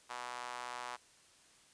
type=tone with high-pass filter; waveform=sawtooth; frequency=123 Hz; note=B2; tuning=7 cents flat; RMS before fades=-44 dBFS; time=0.09-0.97 s; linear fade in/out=20 ms; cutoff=950 Hz; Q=2.2; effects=white hiss -64 dBFS RMS until 1.73 s + resampled to 22050 Hz